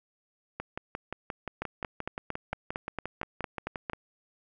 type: two click trains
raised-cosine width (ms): 0.5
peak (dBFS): -19 / -17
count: 20 / 11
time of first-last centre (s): 0.6-3.933 / 1.62-3.898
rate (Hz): 5.7 / 4.39
effects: none